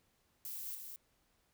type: noise with echo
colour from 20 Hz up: violet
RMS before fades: -44 dBFS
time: 0.45-0.75 s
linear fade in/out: 0 ms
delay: 210 ms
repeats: 1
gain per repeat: -4 dB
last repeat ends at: 0.96 s
effects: pink hiss -75 dBFS RMS until 1.53 s